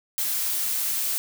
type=noise; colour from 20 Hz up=blue; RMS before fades=-26 dBFS; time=0.18-1.18 s; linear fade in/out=0 ms; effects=none